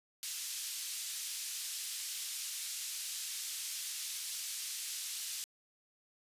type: band-pass noise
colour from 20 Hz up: white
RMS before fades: -41 dBFS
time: 0.23-5.44 s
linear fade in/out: 0 ms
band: 3300 to 9300 Hz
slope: 12 dB/octave
effects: resampled to 32000 Hz